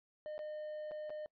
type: tone with dropouts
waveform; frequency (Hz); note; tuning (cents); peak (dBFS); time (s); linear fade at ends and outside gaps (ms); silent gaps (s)
triangle; 609; D#5; -37; -39; 0.26-1.26; 0; 0.38-0.391 / 0.911-0.917 / 1.096-1.103
effects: noise-tail reverb RT60 0.1 s tail -26 dB re dry + resampled to 11025 Hz